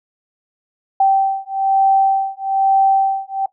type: beating tone pair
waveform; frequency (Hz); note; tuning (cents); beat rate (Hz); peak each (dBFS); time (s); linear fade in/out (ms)
sine; 777 / 778.1; G5 / G5; -16 / -13; 1.1; -15; 1-3.46; 5
effects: noise-tail reverb RT60 0.1 s tail -17 dB re dry